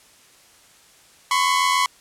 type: tone pair together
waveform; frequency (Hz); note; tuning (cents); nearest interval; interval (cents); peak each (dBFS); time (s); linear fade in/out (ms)
sawtooth; 1011.6 / 1099; B5 / C#6; +41 / -15; minor second; 144; -16; 1.31-1.86; 2
effects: white hiss -52 dBFS RMS until 2 s + low-pass 10000 Hz 12 dB/octave